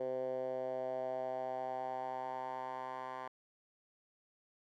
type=tone with band-pass filter sweep; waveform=10% pulse; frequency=129.2 Hz; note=C3; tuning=21 cents flat; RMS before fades=-40 dBFS; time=0-3.28 s; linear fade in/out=5 ms; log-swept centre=500 to 1100 Hz; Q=4.2; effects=none